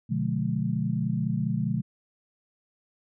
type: chord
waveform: sine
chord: B diminished seventh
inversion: none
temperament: just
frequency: 123.47 / 148.16 / 177.8 / 213.4 Hz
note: B2 / D3 / F3 / Ab3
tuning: 0 / +16 / +31 / +47 cents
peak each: -30 dBFS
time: 0.09-1.82 s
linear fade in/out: 20 ms
effects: none